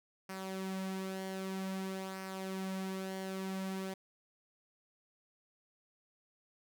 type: tone with flanger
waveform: sawtooth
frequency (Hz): 190.4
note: F#3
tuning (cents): +50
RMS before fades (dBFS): -40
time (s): 0.29-3.94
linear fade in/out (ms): 5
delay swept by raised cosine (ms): 0.27 to 4.47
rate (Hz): 0.52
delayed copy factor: -0.5
effects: none